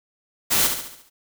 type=noise with echo; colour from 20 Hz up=white; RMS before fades=-19 dBFS; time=0.5-0.68 s; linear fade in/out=20 ms; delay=70 ms; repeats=6; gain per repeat=-6 dB; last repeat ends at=1.1 s; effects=none